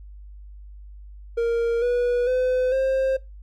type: tone with pitch steps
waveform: triangle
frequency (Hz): 466.2 / 486.6 / 507.8 / 530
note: A#4 / B4 / B4 / C5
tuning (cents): 0 / -26 / +48 / +22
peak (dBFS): -17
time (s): 1.37-3.17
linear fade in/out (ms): 10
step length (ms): 450
effects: noise-tail reverb RT60 0.2 s tail -20 dB re dry + added 50 Hz sine -39 dBFS peak until 3.42 s